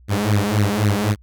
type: tone with flanger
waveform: sawtooth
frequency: 103.5 Hz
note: G#2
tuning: 5 cents flat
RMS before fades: -18 dBFS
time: 0.08-1.16 s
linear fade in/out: 50 ms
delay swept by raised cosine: 0.47 to 5.27 ms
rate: 3.8 Hz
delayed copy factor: +0.95
effects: added 61 Hz sine -45 dBFS peak until 1.22 s